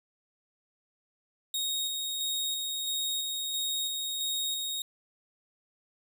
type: tone with tremolo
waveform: sawtooth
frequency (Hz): 3748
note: A#7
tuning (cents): +9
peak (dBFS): -26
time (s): 1.54-4.82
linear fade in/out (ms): 2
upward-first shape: square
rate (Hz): 1.5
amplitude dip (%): 25
effects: none